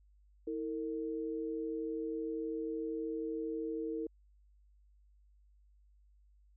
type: tone pair together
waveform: sine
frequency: 321.9 / 454.6 Hz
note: E4 / A#4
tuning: -41 / -43 cents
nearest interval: tritone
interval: 598 cents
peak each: -38 / -38 dBFS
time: 0.47-4.07 s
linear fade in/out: 5 ms
effects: added 50 Hz sine -62 dBFS peak until 6.56 s